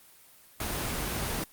pink noise, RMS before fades -32 dBFS, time 0.6-1.44 s, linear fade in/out 2 ms, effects white hiss -56 dBFS RMS until 1.52 s + Opus 24 kbps

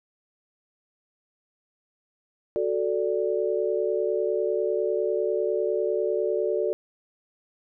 sine chord, D major, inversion first, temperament equal with one note detuned, 370 / 440 / 584.3 Hz, F#4 / A4 / D5, 0 / 0 / -9 cents, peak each -27 / -26 / -28 dBFS, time 2.56-6.73 s, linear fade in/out 0 ms, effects none

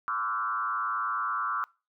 sine tone with frequency modulation, 1244.5 Hz, D#6, in tune, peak -27 dBFS, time 0.08-1.64 s, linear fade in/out 0 ms, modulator 110 Hz, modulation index 1.7, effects noise-tail reverb RT60 0.3 s tail -24 dB re dry

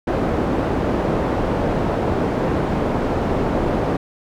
white low-pass noise, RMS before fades -20 dBFS, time 0.07-3.97 s, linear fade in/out 5 ms, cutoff 550 Hz, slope 12 dB/octave, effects none

